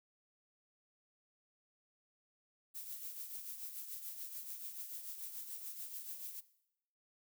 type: noise with tremolo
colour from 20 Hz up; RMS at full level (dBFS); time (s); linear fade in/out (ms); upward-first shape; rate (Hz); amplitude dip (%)
violet; -44; 2.74-6.41; 20; triangle; 6.9; 60
effects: noise-tail reverb RT60 0.8 s tail -18 dB re dry